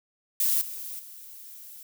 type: noise with level steps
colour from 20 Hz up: violet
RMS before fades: -24 / -37 / -45 dBFS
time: 0.4-1.83 s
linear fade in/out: 2 ms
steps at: 0.61 / 0.99 s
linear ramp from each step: 5 ms
effects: none